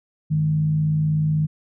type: tone with frequency modulation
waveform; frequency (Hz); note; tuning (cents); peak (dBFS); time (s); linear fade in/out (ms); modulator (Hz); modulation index
sine; 153.8; D#3; -20; -17; 0.3-1.47; 20; 56.2; 0.3
effects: none